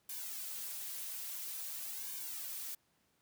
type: noise with flanger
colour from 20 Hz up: blue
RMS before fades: -43 dBFS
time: 0.09-2.75 s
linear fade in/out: 5 ms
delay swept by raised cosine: 1.5 to 5 ms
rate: 0.49 Hz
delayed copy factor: -0.85
effects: pink hiss -75 dBFS RMS until 3.21 s + high-pass 80 Hz 12 dB/octave